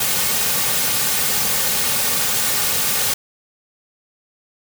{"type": "noise with comb filter", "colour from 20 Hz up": "white", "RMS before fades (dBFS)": -19, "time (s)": [0, 3.14], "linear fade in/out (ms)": 5, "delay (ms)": 3, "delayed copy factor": -0.55, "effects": []}